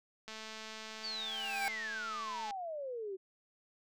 click train, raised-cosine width 0.2 ms, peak -29 dBFS, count 489, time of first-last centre 0.28-2.508 s, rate 219 Hz
25% pulse tone with exponential growth, 792 Hz, G5, 18 cents sharp, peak -28 dBFS, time 0.85-1.68 s, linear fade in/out 0 ms, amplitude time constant 180 ms
sine exponential sweep, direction down, 4684 to 370 Hz, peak -38 dBFS, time 1.03-3.17 s, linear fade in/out 20 ms
effects none

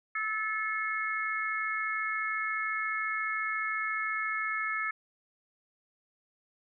harmonic tone, 434.3 Hz, A4, 23 cents flat, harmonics 3 / 4 / 5, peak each -34 / -34 / -34 dBFS, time 0.15-4.91 s, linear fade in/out 5 ms, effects none

